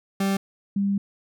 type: tone pair in turn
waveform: 40% pulse / sine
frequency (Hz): 195.5 / 199.03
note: G3 / G3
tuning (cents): -4 / +27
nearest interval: unison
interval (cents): 31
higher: second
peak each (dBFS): -20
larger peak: neither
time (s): 0.2-0.37 / 0.76-0.98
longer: second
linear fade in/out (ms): 5
effects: none